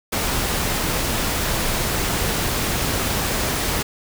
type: noise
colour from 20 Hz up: pink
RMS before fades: -22 dBFS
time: 0.12-3.83 s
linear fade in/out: 10 ms
effects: none